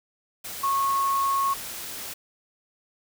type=tone in noise; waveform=sine; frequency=1097 Hz; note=C#6; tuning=18 cents flat; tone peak=-21 dBFS; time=0.63-1.54 s; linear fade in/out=10 ms; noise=white; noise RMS=-36 dBFS; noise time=0.44-2.14 s; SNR=+12 dB; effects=none